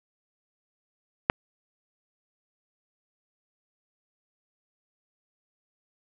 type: click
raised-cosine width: 0.5 ms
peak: -3 dBFS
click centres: 1.299 s
effects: none